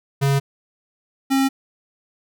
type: tone pair in turn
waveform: square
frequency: 138.59 / 269.6 Hz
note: C#3 / C#4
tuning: 0 / -48 cents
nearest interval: octave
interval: 1152 cents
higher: second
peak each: -16 dBFS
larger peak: neither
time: 0.21-0.4 / 1.3-1.49 s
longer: neither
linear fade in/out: 20 ms
effects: none